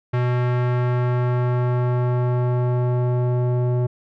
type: tone with low-pass filter sweep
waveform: square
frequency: 123.47 Hz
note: B2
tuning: in tune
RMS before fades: -20 dBFS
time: 0.13-3.87 s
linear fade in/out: 10 ms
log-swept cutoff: 2000 to 610 Hz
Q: 1
effects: none